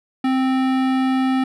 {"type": "tone with hard clipping", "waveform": "sine", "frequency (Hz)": 261.6, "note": "C4", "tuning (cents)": 0, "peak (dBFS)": -18, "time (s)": [0.24, 1.44], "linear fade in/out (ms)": 5, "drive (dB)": 18, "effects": []}